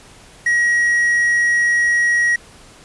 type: tone with quantisation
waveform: triangle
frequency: 1902 Hz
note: A#6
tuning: 34 cents sharp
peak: -11 dBFS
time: 0.46-2.36 s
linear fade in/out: 5 ms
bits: 6
effects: pink hiss -44 dBFS RMS until 2.84 s + resampled to 24000 Hz